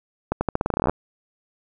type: accelerating click train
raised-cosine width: 1 ms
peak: -7 dBFS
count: 16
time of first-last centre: 0.32-0.896 s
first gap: 90 ms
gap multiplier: 0.86
effects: none